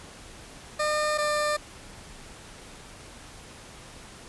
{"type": "tone pair in turn", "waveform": "20% pulse", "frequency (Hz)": [605, 598.1], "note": ["D#5", "D5"], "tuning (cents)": [-49, 31], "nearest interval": "unison", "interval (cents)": 20, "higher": "first", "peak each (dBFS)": -19, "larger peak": "neither", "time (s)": [[0.79, 1.18], [1.18, 1.57]], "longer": "neither", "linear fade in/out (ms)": 10, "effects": ["pink hiss -46 dBFS RMS until 4.28 s", "resampled to 24000 Hz"]}